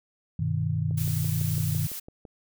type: chord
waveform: sine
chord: G augmented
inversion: none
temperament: equal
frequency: 98 / 123.47 / 155.56 Hz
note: G2 / B2 / D#3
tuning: 0 / 0 / 0 cents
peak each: -29 / -30 / -27 dBFS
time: 0.39-1.87 s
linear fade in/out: 5 ms
type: click train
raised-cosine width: 2 ms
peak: -30 dBFS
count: 9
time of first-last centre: 0.91-2.252 s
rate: 5.96 Hz
type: noise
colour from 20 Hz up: blue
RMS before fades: -36 dBFS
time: 0.97-2 s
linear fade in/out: 10 ms
effects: none